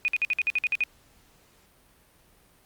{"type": "tone bursts", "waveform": "sine", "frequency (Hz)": 2477, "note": "D#7", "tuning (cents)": -8, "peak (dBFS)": -21, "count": 10, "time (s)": [0.05, 0.837], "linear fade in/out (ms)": 0, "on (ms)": 31, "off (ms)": 53, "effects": ["pink hiss -60 dBFS RMS until 2.65 s", "Opus 48 kbps"]}